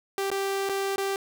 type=tone with dropouts; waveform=sawtooth; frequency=392 Hz; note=G4; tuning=in tune; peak=-22 dBFS; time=0.18-1.16 s; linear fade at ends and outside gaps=1 ms; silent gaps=0.303-0.315 / 0.69-0.695 / 0.96-0.98 s; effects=none